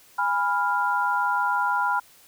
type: chord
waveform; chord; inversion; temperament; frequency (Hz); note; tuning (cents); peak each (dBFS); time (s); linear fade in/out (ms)
sine; F diminished; first; equal with one note detuned; 821.5 / 987.8 / 1396.9; Ab5 / Cb6 / F6; -19 / 0 / 0; -27 / -24 / -25; 0.18-2; 10
effects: white hiss -54 dBFS RMS until 2.27 s